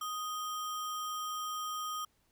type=tone with sample-and-hold; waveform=sine; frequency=1244.5 Hz; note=D#6; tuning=in tune; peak=-35 dBFS; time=0.01-2.05 s; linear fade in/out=5 ms; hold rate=4410 Hz; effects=pink hiss -73 dBFS RMS until 2.31 s